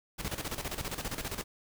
pink noise with tremolo, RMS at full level -35 dBFS, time 0.18-1.44 s, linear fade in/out 20 ms, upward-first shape square, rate 15 Hz, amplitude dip 70%, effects none

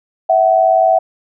sine tone pair together, 654.2 / 754 Hz, E5 / F#5, -13 / +32 cents, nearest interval major second, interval 245 cents, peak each -11 dBFS, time 0.29-0.99 s, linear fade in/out 10 ms, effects none

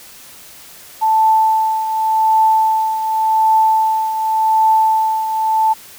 sine tone with tremolo, 880 Hz, A5, in tune, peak -8 dBFS, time 1.01-5.74 s, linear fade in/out 20 ms, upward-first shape triangle, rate 0.88 Hz, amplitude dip 65%, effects white hiss -39 dBFS RMS until 5.98 s

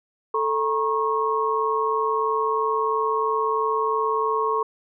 sine tone cluster, 440.8 / 948 / 1091 Hz, A4 / A#5 / C#6, +3 / +29 / -28 cents, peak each -24 / -27 / -23 dBFS, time 0.34-4.63 s, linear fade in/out 5 ms, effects none

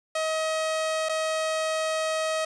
sawtooth tone with dropouts, 634 Hz, D#5, 32 cents sharp, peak -21 dBFS, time 0.15-2.45 s, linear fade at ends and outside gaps 5 ms, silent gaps 1.088-1.093 s, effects resampled to 22050 Hz + 8-bit

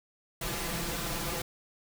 pink noise with comb filter, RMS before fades -34 dBFS, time 0.41-1.42 s, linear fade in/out 5 ms, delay 5.9 ms, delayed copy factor +0.9, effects none

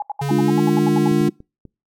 sine tone bursts, 827 Hz, G#5, 8 cents flat, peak -21 dBFS, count 12, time 0-1.078 s, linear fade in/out 2 ms, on 22 ms, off 74 ms
square tone with pitch glide, 140.9 to 150.14 Hz, C#3 to D3, +29 to +39 cents, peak -21 dBFS, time 0.21-1.29 s, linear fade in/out 10 ms, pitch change +110 cents, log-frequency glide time 0.42-0.59 s
sine chord, D diminished, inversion second, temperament equal, 207.7 / 293.7 / 349.2 Hz, Ab3 / D4 / F4, 0 / 0 / 0 cents, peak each -19 dBFS, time 0.3-1.3 s, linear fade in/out 10 ms
clicks, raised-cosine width 3 ms, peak -26 dBFS, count 4, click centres 1.117 / 1.212 / 1.404 / 1.653 s
effects noise-tail reverb RT60 0.3 s tail -26 dB re dry

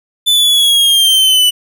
45% pulse linear sweep, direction down, 3520 to 2960 Hz, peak -7 dBFS, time 0.26-1.51 s, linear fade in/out 20 ms, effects none

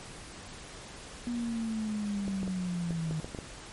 sine linear sweep, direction down, 242.1 to 155.56 Hz, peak -30 dBFS, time 1.27-3.2 s, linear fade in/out 0 ms
clicks, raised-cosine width 2 ms, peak -24 dBFS, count 8, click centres 2.28 / 2.431 / 2.478 / 2.907 / 3.11 / 3.245 / 3.348 / 3.388 s
effects pink hiss -46 dBFS RMS until 3.72 s + MP3 48 kbps

